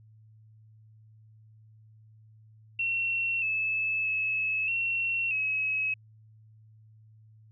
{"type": "tone with pitch steps", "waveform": "sine", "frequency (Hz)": [2719, 2609, 2589, 2721, 2563], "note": ["F7", "E7", "E7", "F7", "E7"], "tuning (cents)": [-47, -18, -32, -46, -49], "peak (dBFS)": -26, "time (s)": [2.79, 5.94], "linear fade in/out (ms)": 5, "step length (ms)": 630, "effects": ["added 109 Hz sine -53 dBFS peak until 7.51 s"]}